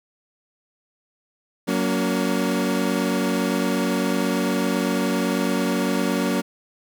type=chord; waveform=30% pulse; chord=F# major; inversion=none; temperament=equal with one note detuned; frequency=185 / 233.1 / 282.8 Hz; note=F#3 / A#3 / C#4; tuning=0 / 0 / +35 cents; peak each=-22 dBFS; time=1.67-6.42 s; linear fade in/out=20 ms; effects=none